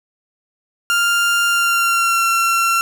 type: tone with pitch glide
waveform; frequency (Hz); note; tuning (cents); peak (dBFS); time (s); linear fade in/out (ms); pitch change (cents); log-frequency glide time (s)
30% pulse; 1396.9 to 1361.1; F6 to F6; 0 to -45; -11; 0.9-2.81; 0; -45; 1.48-2.24
effects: none

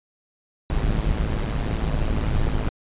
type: noise with amplitude modulation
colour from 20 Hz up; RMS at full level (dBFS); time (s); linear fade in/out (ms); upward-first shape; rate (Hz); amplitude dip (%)
brown; -19; 0.7-2.69; 0; sine; 108; 75
effects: resampled to 8000 Hz

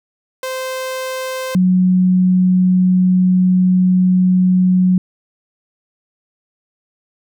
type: tone pair in turn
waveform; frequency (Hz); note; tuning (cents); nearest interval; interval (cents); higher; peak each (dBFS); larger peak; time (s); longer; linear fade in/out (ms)
sawtooth / sine; 519 / 183.49; C5 / F#3; -14 / -14; octave + tritone; 1800; first; -17 / -9; second; 0.43-1.55 / 1.55-4.98; second; 2
effects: none

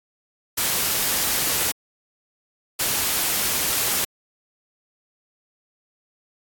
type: noise bursts at uneven times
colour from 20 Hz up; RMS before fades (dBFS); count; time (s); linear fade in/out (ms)
white; -22; 2; 0.57-1.72 / 2.79-4.05; 10
effects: AAC 64 kbps

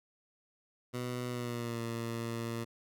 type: tone with pitch glide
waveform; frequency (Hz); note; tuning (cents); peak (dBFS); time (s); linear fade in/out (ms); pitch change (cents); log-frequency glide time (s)
15% pulse; 123.47 to 115.87; B2 to A#2; 0 to -10; -29; 0.93-2.65; 20; -110; 1.27-1.81
effects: none

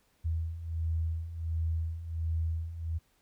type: beating tone pair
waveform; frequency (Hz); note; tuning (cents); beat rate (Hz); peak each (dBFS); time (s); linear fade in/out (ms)
sine; 80.6 / 82; E2 / E2; -38 / -9; 1.4; -36 / -31; 0.24-2.99; 20
effects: pink hiss -70 dBFS RMS until 3.21 s

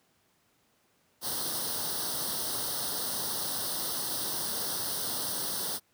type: noise with comb filter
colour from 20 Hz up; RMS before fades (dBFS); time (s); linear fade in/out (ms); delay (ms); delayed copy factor
white; -33; 1.21-5.8; 50; 0.21; +0.9
effects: pink hiss -69 dBFS RMS until 5.93 s + high-pass 100 Hz 12 dB/octave

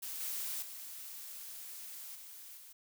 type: noise with level steps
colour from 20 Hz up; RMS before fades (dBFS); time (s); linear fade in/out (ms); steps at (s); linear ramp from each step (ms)
blue; -42 / -39 / -47 / -51 / -54; 0.02-2.73; 10; 0.2 / 0.62 / 2.15 / 2.57; 5
effects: none

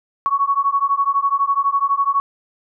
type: beating tone pair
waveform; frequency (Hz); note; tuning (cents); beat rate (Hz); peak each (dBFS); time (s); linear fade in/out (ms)
sine; 1108.7 / 1120.7; C#6 / C#6; 0 / +19; 12; -18; 0.26-2.2; 0
effects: none

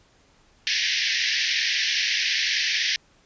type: band-pass noise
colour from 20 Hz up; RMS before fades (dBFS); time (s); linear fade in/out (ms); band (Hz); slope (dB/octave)
pink; -24; 0.67-2.96; 0; 1700 to 5900; 96
effects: pink hiss -59 dBFS RMS until 3.25 s + resampled to 16000 Hz

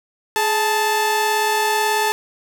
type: tone pair together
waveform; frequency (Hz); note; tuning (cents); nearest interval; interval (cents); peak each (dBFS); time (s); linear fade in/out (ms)
sawtooth; 420.9 / 880; G#4 / A5; +23 / 0; octave + minor second; 1277; -18 / -14; 0.36-2.12; 0
effects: none

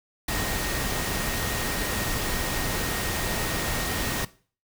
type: tone in noise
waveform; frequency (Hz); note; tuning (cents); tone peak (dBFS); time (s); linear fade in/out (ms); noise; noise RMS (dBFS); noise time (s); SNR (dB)
sine; 1864.7; A#6; 0; -37; 0.28-4.25; 5; pink; -28; 0.28-4.25; -12
effects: noise-tail reverb RT60 0.4 s tail -18 dB re dry

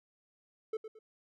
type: tone with echo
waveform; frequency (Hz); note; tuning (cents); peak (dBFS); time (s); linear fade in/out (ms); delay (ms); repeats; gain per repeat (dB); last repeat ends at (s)
triangle; 437.8; A4; -9; -30; 0.73-0.77; 5; 110; 2; -10; 0.99
effects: none

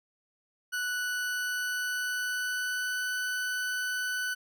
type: tone with pitch glide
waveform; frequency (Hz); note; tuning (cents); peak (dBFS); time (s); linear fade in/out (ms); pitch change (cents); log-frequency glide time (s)
40% pulse; 1480 to 1496.3; F#6 to F#6; 0 to +19; -29; 0.72-4.35; 20; +19; 0.85-3.09
effects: none

